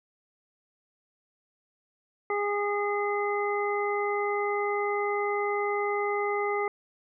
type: harmonic tone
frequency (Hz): 410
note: G#4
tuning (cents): -22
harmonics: 1 / 2 / 3 / 5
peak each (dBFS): -28 / -32 / -33 / -34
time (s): 2.3-6.68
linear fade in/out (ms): 2
effects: none